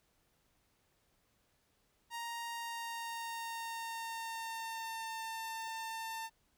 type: tone with pitch glide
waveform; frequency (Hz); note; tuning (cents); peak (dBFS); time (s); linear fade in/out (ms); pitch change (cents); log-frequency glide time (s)
sawtooth; 934 to 898.5; A#5 to A5; +3 to +36; -36; 2.1-6.3; 50; -67; 2.51-5.25
effects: pink hiss -75 dBFS RMS until 6.57 s